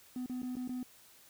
triangle tone with dropouts, 251.3 Hz, B3, 30 cents sharp, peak -33 dBFS, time 0.16-0.83 s, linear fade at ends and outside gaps 2 ms, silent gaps 0.261-0.296 / 0.419-0.43 / 0.555-0.567 / 0.677-0.692 s, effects tanh soft clip ceiling -30 dBFS + white hiss -60 dBFS RMS until 1.29 s

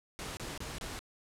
pink noise bursts, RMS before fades -41 dBFS, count 4, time 0.19-0.991 s, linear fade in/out 0 ms, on 180 ms, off 27 ms, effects low-pass 10000 Hz 12 dB/octave

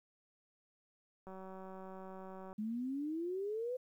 click train, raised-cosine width 1 ms, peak -37 dBFS, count 239, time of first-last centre 1.27-2.529 s, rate 189 Hz
sine exponential sweep, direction up, 207.7 to 515 Hz, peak -36 dBFS, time 2.58-3.77 s, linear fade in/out 10 ms
effects 12-bit

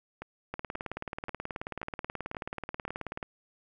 two click trains, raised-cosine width 0.5 ms, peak -24 / -20 dBFS, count 6 / 51, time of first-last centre 0.22-2.88 / 0.54-3.228 s, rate 1.88 / 18.6 Hz, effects none

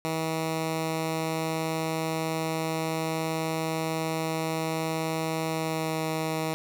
10% pulse tone with pitch glide, 160.6 to 159.03 Hz, E3 to D#3, -45 to +38 cents, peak -19 dBFS, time 0.05-6.54 s, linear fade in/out 0 ms, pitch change -17 cents, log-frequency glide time 5.47-5.99 s, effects none

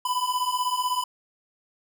square beating tone pair, 990 / 1006 Hz, B5 / B5, +4 / +32 cents, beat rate 16 Hz, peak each -28 / -27 dBFS, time 0.05-1.04 s, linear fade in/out 5 ms, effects none

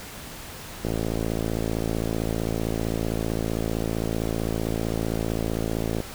click train, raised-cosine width 2 ms, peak -13 dBFS, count 287, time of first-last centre 0.85-6.003 s, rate 55.5 Hz, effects pink hiss -39 dBFS RMS until 6.14 s

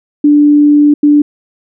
sine tone bursts at uneven times, 293.7 Hz, D4, in tune, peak -3 dBFS, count 2, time 0.24-0.94 / 1.03-1.22 s, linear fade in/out 5 ms, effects none

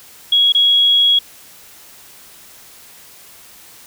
sine tone with dropouts, 3322 Hz, G#7, in tune, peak -9 dBFS, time 0.32-1.19 s, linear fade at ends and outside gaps 5 ms, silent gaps 0.523-0.548 s, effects white hiss -42 dBFS RMS until 3.86 s

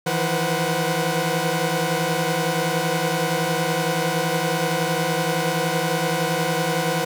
sawtooth tone cluster, 159.3 / 170 / 484.2 / 517 / 740 Hz, D#3 / F3 / B4 / C5 / F#5, +41 / -46 / -34 / -21 / 0 cents, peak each -23 dBFS, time 0.06-7.05 s, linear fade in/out 10 ms, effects none

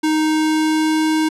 square tone with pitch glide, 311.1 to 313.4 Hz, D#4 to D#4, 0 to +13 cents, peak -15 dBFS, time 0.03-1.29 s, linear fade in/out 10 ms, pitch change +13 cents, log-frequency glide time 0.21-1.09 s, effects low-pass 10000 Hz 12 dB/octave

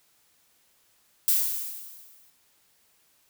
violet noise with exponential decay, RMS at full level -20 dBFS, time 1.28-2.3 s, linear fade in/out 0 ms, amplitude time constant 220 ms, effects white hiss -65 dBFS RMS until 3.29 s

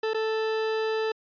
40% pulse tone with dropouts, 440 Hz, A4, in tune, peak -24 dBFS, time 0.03-1.12 s, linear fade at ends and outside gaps 5 ms, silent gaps 0.135-0.144 s, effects resampled to 11025 Hz

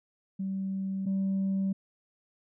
sine tone pair in turn, 192.5 / 193.39 Hz, G3 / G3, -31 / -23 cents, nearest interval unison, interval 8 cents, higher second, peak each -29 / -24 dBFS, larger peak second, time 0.39-1.06 / 1.06-1.73 s, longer neither, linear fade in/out 10 ms, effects tanh soft clip ceiling -24 dBFS

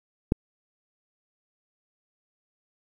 click, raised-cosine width 3 ms, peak -7 dBFS, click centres 0.321 s, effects 8-bit

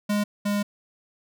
square tone pair in turn, 206.6 / 204.5 Hz, G#3 / G#3, -9 / -26 cents, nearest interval unison, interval 17 cents, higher first, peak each -22 / -23 dBFS, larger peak first, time 0.09-0.24 / 0.45-0.63 s, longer second, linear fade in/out 10 ms, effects none

